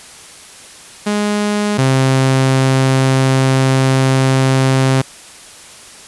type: tone pair in turn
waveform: sawtooth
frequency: 207.7 / 132.51 Hz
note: G#3 / C3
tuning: 0 / +22 cents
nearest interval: minor sixth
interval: 778 cents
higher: first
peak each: -10 / -6 dBFS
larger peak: second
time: 1.06-1.78 / 1.78-5.02 s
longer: second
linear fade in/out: 10 ms
effects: white hiss -37 dBFS RMS until 6.07 s + resampled to 24000 Hz

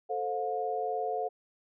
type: chord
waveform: sine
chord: F major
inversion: first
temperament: equal with one note detuned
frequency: 440 / 523.3 / 716 Hz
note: A4 / C5 / F5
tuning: 0 / 0 / +43 cents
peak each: -34 / -37 / -32 dBFS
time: 0.09-1.29 s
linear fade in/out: 20 ms
effects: none

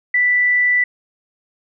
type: tone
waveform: sine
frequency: 1975.5 Hz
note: B6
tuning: in tune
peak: -12 dBFS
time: 0.14-0.84 s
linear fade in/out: 5 ms
effects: none

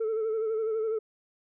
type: tone with vibrato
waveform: sine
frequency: 441.1 Hz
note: A4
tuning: 4 cents sharp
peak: -24 dBFS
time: 0-0.99 s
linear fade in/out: 10 ms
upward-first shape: sine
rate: 12 Hz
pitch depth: 46 cents each way
effects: tanh soft clip ceiling -25 dBFS

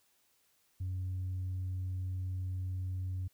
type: tone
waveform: sine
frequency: 92.5 Hz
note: F#2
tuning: in tune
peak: -32 dBFS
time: 0.8-3.28 s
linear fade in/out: 10 ms
effects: tanh soft clip ceiling -32 dBFS + white hiss -72 dBFS RMS until 3.33 s

